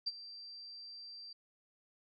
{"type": "tone with ADSR envelope", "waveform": "sine", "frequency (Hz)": 4699, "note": "D8", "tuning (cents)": 0, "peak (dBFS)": -31, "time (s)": [0.06, 1.33], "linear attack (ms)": 15, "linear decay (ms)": 33, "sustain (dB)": -16, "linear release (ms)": 5, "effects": []}